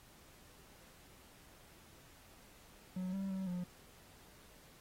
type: tone with pitch steps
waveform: triangle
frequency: 184.3 / 194.1 / 190.2 / 178.5 Hz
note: F#3 / G3 / F#3 / F3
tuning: -7 / -17 / +48 / +38 cents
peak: -35 dBFS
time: 2.96-3.64 s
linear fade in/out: 5 ms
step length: 170 ms
effects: pink hiss -62 dBFS RMS until 4.8 s + AAC 48 kbps